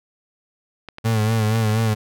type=clicks; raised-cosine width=0.3 ms; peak=-19 dBFS; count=6; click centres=0.887 / 0.984 / 1.327 / 1.557 / 1.695 / 1.788 s
type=tone with vibrato; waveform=35% pulse; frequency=110.1 Hz; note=A2; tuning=2 cents sharp; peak=-15 dBFS; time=1.04-1.95 s; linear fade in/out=20 ms; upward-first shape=sine; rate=4.2 Hz; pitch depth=56 cents each way
effects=none